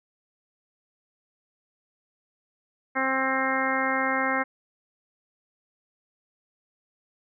harmonic tone, 264.7 Hz, C4, 20 cents sharp, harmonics 1 / 2 / 3 / 4 / 5 / 6 / 7 / 8, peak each -31 / -31 / -31 / -31 / -31 / -31 / -31 / -31 dBFS, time 2.95-4.44 s, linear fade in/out 20 ms, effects none

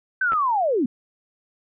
sine linear sweep, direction down, 1558 to 220 Hz, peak -18 dBFS, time 0.21-0.86 s, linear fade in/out 5 ms
clicks, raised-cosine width 0.5 ms, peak -17 dBFS, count 2, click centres 0.321 / 0.333 s
effects none

